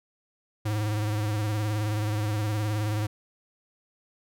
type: tone with vibrato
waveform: square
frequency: 106.1 Hz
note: G#2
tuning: 38 cents sharp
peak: -26 dBFS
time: 0.65-3.07 s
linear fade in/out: 10 ms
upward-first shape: sine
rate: 19 Hz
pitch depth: 51 cents each way
effects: none